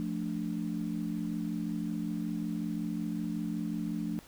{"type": "chord", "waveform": "sine", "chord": "D minor", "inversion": "first", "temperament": "equal", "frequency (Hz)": [174.61, 220, 293.7], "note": ["F3", "A3", "D4"], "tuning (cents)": [0, 0, 0], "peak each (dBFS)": [-36, -35, -37], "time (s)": [0, 4.19], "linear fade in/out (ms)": 0, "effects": ["pink hiss -55 dBFS RMS until 4.27 s"]}